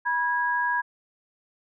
sine tone pair together, 974.3 / 1648 Hz, B5 / G#6, -24 / -14 cents, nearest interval major sixth, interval 910 cents, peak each -25 dBFS, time 0.05-0.82 s, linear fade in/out 20 ms, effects none

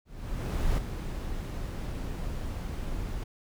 brown noise with ADSR envelope, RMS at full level -26 dBFS, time 0.05-3.24 s, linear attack 730 ms, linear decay 7 ms, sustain -8 dB, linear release 9 ms, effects none

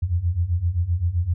sine beating tone pair, 82.41 / 90.11 Hz, E2 / F#2, 0 / -45 cents, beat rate 7.7 Hz, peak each -24 / -21 dBFS, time 0.02-1.34 s, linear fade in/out 10 ms, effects none

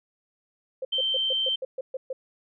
sine tone bursts, 523 Hz, C5, 1 cent flat, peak -28 dBFS, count 9, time 0.82-2.13 s, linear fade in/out 5 ms, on 30 ms, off 130 ms
sine tone, 3119 Hz, G7, 9 cents flat, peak -23 dBFS, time 0.92-1.56 s, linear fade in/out 10 ms
effects none

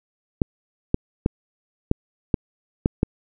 clicks, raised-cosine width 3 ms, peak -4 dBFS, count 7, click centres 0.418 / 0.944 / 1.261 / 1.914 / 2.342 / 2.859 / 3.031 s, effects none

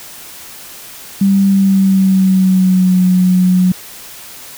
sine tone with pitch glide, 196.1 to 182.97 Hz, G3 to F#3, +1 to -19 cents, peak -7 dBFS, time 1.21-3.72 s, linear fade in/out 5 ms, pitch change -120 cents, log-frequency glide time 1.46-3.02 s, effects white hiss -33 dBFS RMS until 4.57 s

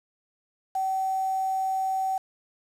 sine tone with quantisation, 764 Hz, G5, 45 cents flat, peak -24 dBFS, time 0.75-2.18 s, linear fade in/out 5 ms, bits 7, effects low-pass 11000 Hz 12 dB/octave

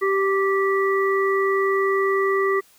harmonic tone, 390 Hz, G4, 9 cents flat, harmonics 1 / 3 / 5, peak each -19 / -24 / -26 dBFS, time 0.01-2.61 s, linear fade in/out 20 ms, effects white hiss -55 dBFS RMS until 2.78 s

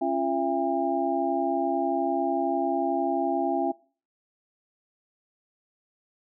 sine tone cluster, 274.9 / 346.1 / 672 / 805 Hz, C#4 / F4 / E5 / G5, -14 / -16 / +33 / +46 cents, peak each -29 dBFS, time 0.01-3.72 s, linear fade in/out 10 ms, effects noise-tail reverb RT60 0.4 s tail -22 dB re dry

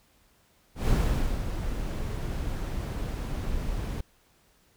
brown noise with ADSR envelope, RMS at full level -22 dBFS, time 0.75-4.01 s, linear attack 140 ms, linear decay 500 ms, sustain -9 dB, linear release 7 ms, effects pink hiss -64 dBFS RMS until 4.76 s

